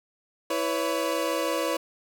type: tone cluster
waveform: 30% pulse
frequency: 329.8 / 497.1 / 563 Hz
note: E4 / B4 / C#5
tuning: +1 / +11 / +27 cents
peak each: -28 / -27 / -26 dBFS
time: 0.5-1.77 s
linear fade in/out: 5 ms
effects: none